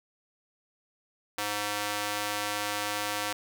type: tone with high-pass filter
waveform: square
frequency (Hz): 103.8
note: G#2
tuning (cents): 0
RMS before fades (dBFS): -32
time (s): 1.38-3.33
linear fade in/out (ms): 5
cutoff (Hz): 710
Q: 0.54
effects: none